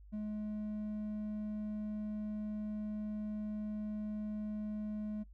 sine tone with hard clipping, 211.8 Hz, G#3, 34 cents sharp, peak -38 dBFS, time 0.12-5.24 s, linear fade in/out 20 ms, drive 3 dB, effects noise-tail reverb RT60 0.1 s tail -20 dB re dry + added 50 Hz sine -53 dBFS peak until 5.33 s

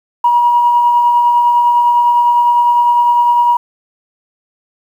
sine tone with tremolo, 959 Hz, A#5, 49 cents sharp, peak -5 dBFS, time 0.24-3.57 s, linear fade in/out 5 ms, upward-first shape triangle, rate 9.9 Hz, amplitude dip 35%, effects tanh soft clip ceiling -1 dBFS + 7-bit

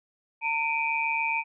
sine tone cluster, 906 / 2337 / 2484 Hz, A#5 / D7 / D#7, -50 / -9 / -3 cents, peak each -29 dBFS, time 0.41-1.44 s, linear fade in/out 50 ms, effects none

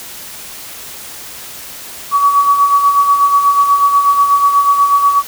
sine tone with tremolo, 1135 Hz, C#6, 41 cents sharp, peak -5 dBFS, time 2.11-5.23 s, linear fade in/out 50 ms, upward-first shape sine, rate 8.2 Hz, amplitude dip 55%, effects white hiss -30 dBFS RMS until 5.27 s

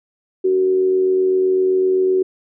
sine tone with amplitude modulation, 374.7 Hz, F#4, 22 cents sharp, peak -11 dBFS, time 0.44-2.23 s, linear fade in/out 10 ms, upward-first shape sine, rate 87.8 Hz, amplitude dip 40%, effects none

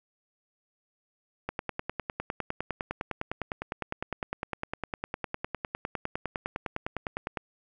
click train, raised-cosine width 0.5 ms, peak -16 dBFS, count 59, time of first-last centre 1.49-7.372 s, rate 9.86 Hz, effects none

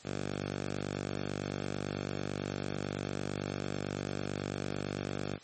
5% pulse tone with high-pass filter, 49 Hz, G1, in tune, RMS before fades -37 dBFS, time 0.03-5.39 s, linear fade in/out 50 ms, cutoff 110 Hz, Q 1.2, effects white hiss -54 dBFS RMS until 5.43 s + MP3 32 kbps

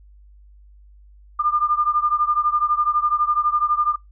sine beating tone pair, 1200 / 1212 Hz, D6 / D#6, +37 / -46 cents, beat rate 12 Hz, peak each -19 / -21 dBFS, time 1.39-3.96 s, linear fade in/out 10 ms, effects noise-tail reverb RT60 0.2 s tail -26 dB re dry + added 50 Hz sine -45 dBFS peak until 4.11 s

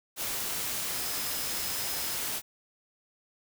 sine tone in noise, 5110 Hz, D#8, 45 cents sharp, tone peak -41 dBFS, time 0.91-2.18 s, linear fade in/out 50 ms, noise white, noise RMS -33 dBFS, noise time 0.16-2.42 s, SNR -11 dB, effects none

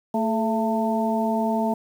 harmonic tone with a mistuned harmonic, 223.5 Hz, A3, 27 cents sharp, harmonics 1 / 2 / 3 / 4, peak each -23 / -30 / -26 / -27 dBFS, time 0.14-1.74 s, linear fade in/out 5 ms, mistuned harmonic 2, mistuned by -70 cents, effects 8-bit

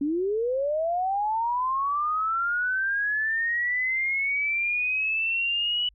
sine linear sweep, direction up, 275.2 to 2960 Hz, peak -23 dBFS, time 0.01-5.89 s, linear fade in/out 5 ms, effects added 50 Hz sine -56 dBFS peak until 5.94 s

